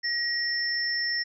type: tone pair together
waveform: sine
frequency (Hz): 1897 / 5366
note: A#6 / E8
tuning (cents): +30 / +30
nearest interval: octave + tritone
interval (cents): 1800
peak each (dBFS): -28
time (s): 0.03-1.24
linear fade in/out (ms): 20
effects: none